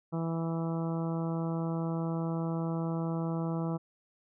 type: harmonic tone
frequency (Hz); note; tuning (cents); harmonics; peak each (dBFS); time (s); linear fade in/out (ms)
164.81; E3; 0; 1 / 2 / 3 / 4 / 5 / 6 / 7 / 8; -31 / -37 / -41 / -43 / -45 / -47 / -48 / -49; 0.12-3.78; 20
effects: none